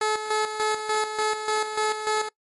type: tone with tremolo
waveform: 15% pulse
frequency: 430 Hz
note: A4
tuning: 40 cents flat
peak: -15 dBFS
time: 0.01-2.29 s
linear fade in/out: 5 ms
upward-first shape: square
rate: 3.4 Hz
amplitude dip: 60%
effects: noise-tail reverb RT60 0.1 s tail -22 dB re dry + MP3 48 kbps